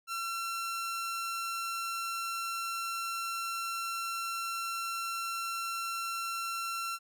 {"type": "tone", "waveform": "sawtooth", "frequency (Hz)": 1355, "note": "E6", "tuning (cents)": 47, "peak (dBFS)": -30, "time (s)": [0.07, 6.99], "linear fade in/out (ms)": 50, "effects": []}